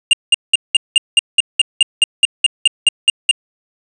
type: tone bursts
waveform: square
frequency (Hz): 2814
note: F7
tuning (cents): +12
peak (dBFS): -6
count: 16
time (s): 0.11-3.312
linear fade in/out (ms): 2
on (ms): 22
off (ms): 190
effects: resampled to 24000 Hz + 7-bit